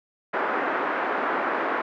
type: band-pass noise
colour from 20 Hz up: white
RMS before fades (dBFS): -26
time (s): 0.33-1.82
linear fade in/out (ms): 10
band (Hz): 270 to 1600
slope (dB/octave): 24
effects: none